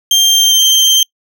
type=tone with pitch glide; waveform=30% pulse; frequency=3177 to 3146 Hz; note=G7 to G7; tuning=+23 to +6 cents; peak=-4 dBFS; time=0.11-1.03 s; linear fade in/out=2 ms; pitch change=-17 cents; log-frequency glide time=0.26-0.6 s; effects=noise-tail reverb RT60 0.1 s tail -26 dB re dry